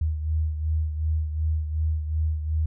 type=beating tone pair; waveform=sine; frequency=77.78 / 80.48 Hz; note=D#2 / E2; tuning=0 / -41 cents; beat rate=2.7 Hz; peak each=-23 / -31 dBFS; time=0.01-2.66 s; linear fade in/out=5 ms; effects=none